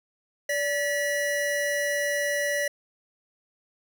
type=tone pair together; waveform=square; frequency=578 / 1941.7 Hz; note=D5 / B6; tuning=-28 / -30 cents; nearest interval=octave + major sixth; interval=2098 cents; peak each=-28 dBFS; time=0.49-2.68 s; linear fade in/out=5 ms; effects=none